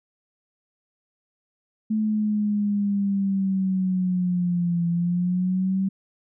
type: linear two-way sweep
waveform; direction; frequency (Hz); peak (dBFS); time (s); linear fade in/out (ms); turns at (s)
sine; down then up; 217.5 to 170 to 193.6; -20; 1.9-5.89; 10; 4.88
effects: none